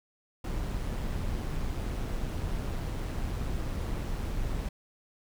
brown noise with amplitude modulation, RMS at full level -31 dBFS, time 0.44-4.69 s, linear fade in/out 5 ms, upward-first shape sine, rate 132 Hz, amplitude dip 30%, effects none

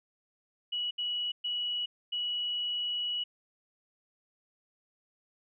sine tone bursts at uneven times, 2930 Hz, F#7, 18 cents flat, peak -30 dBFS, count 4, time 0.72-0.91 / 0.98-1.32 / 1.44-1.86 / 2.12-3.24 s, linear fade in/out 10 ms, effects none

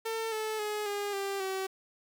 sawtooth tone with pitch steps, 449.2 / 434.9 / 421.1 / 407.7 / 394.7 / 382.1 Hz, A4 / A4 / G#4 / G#4 / G4 / G4, +36 / -20 / +24 / -32 / +12 / -44 cents, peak -28 dBFS, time 0.05-1.67 s, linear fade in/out 10 ms, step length 270 ms, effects 9-bit

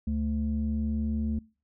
sine tone pair together, 73.42 / 220 Hz, D2 / A3, 0 / 0 cents, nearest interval octave + perfect fifth, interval 1900 cents, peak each -28 dBFS, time 0.07-1.39 s, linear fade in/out 5 ms, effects noise-tail reverb RT60 0.4 s tail -25 dB re dry + tanh soft clip ceiling -21 dBFS

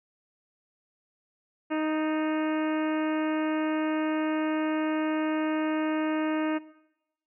harmonic tone with a mistuned harmonic, 311.1 Hz, D#4, in tune, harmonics 1 / 2 / 3 / 4 / 5 / 6 / 7 / 8 / 9, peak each -27 / -33 / -37 / -39 / -41 / -43 / -44 / -45 / -46 dBFS, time 1.7-6.59 s, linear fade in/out 20 ms, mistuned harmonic 6, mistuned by -35 cents, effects noise-tail reverb RT60 0.9 s tail -19 dB re dry

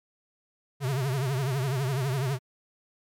square tone with vibrato, 133.6 Hz, C3, 36 cents sharp, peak -26 dBFS, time 0.8-2.39 s, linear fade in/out 50 ms, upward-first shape triangle, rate 12 Hz, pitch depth 160 cents each way, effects MP3 96 kbps

